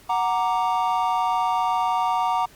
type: chord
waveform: triangle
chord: Gb augmented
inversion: none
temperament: equal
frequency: 740 / 932.3 / 1174.7 Hz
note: Gb5 / Bb5 / D6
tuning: 0 / 0 / 0 cents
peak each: -22 / -21 / -25 dBFS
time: 0.09-2.46 s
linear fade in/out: 10 ms
effects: pink hiss -51 dBFS RMS until 2.55 s + Opus 48 kbps